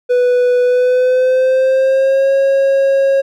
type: tone with pitch glide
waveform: triangle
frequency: 493.9 to 544.9 Hz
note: B4 to C#5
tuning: 0 to -30 cents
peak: -7 dBFS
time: 0.09-3.22 s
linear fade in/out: 20 ms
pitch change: +170 cents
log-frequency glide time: 0.63-2.32 s
effects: none